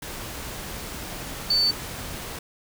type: tone in noise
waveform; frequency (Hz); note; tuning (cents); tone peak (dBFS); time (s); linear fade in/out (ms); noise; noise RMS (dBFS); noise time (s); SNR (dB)
sine; 4500; C#8; +25; -18; 1.5-1.71; 5; pink; -35; 0.02-2.39; +14
effects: none